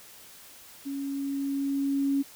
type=tone with level ramp; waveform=sine; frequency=277.2 Hz; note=C#4; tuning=in tune; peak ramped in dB=-31 to -22 dBFS; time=0.85-2.23 s; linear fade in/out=20 ms; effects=white hiss -50 dBFS RMS until 2.35 s